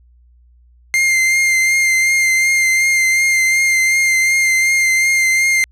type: tone with vibrato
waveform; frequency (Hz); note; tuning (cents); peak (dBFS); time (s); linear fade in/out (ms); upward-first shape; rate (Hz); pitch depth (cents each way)
45% pulse; 2102; C7; +7; -11; 0.94-5.64; 0; triangle; 2.7; 26
effects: added 60 Hz sine -46 dBFS peak until 5.71 s + low-pass 10000 Hz 12 dB/octave